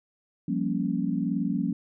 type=chord; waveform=sine; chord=G half-diminished seventh; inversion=third; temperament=equal; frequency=174.61 / 196 / 233.1 / 277.2 Hz; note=F3 / G3 / Bb3 / Db4; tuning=0 / 0 / 0 / 0 cents; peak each=-30 dBFS; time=0.48-1.73 s; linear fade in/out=5 ms; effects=none